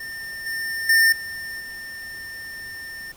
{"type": "tone with level steps", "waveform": "square", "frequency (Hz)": 1806, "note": "A6", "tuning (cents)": 45, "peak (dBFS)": [-32, -26, -14, -31, -34], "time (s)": [0, 3.12], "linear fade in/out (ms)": 5, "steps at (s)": [0.46, 0.89, 1.12, 1.6], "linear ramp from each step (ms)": 5, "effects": ["pink hiss -49 dBFS RMS until 3.16 s"]}